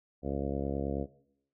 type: harmonic tone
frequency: 69.4 Hz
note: C#2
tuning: 3 cents sharp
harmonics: 1 / 2 / 3 / 4 / 5 / 6 / 7 / 8 / 9 / 10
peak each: -38 / -39 / -38 / -38 / -41 / -41 / -40 / -41 / -46 / -46 dBFS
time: 0.22-1.07 s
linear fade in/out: 50 ms
effects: noise-tail reverb RT60 0.7 s tail -18 dB re dry